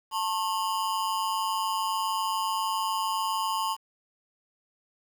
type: ring-modulated tone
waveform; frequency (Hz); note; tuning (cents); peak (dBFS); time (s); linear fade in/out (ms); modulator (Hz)
square; 986; B5; -3; -24; 0.11-3.77; 50; 96.4
effects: 9-bit